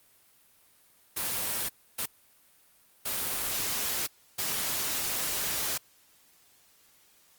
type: noise bursts at uneven times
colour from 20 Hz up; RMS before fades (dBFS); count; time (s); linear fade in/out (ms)
white; -31; 4; 1.16-1.69 / 1.98-2.06 / 3.05-4.07 / 4.38-5.78; 10
effects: white hiss -62 dBFS RMS until 7.38 s + Opus 32 kbps